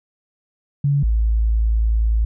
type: tone pair in turn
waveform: sine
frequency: 142 / 55.16 Hz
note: C#3 / A1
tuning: +42 / +5 cents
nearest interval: octave + major third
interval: 1637 cents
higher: first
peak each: -14 dBFS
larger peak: neither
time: 0.84-1.03 / 1.03-2.25 s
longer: second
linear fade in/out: 5 ms
effects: none